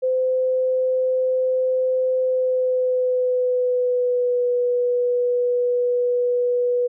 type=tone with pitch glide; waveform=sine; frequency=514 to 489.9 Hz; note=C5 to B4; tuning=-31 to -14 cents; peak=-17 dBFS; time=0.02-6.88 s; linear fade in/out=20 ms; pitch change=-83 cents; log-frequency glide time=2.21-4.48 s; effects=none